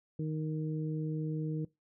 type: harmonic tone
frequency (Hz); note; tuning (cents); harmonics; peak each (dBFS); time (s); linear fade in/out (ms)
155.56; D#3; 0; 1 / 2 / 3; -33 / -39 / -43; 0.19-1.65; 5
effects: noise-tail reverb RT60 0.2 s tail -21 dB re dry